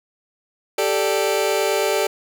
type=chord; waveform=sawtooth; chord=G suspended second; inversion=none; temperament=just; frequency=392 / 441 / 588 Hz; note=G4 / A4 / D5; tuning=0 / +4 / +2 cents; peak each=-18 dBFS; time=0.78-2.07 s; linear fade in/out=5 ms; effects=none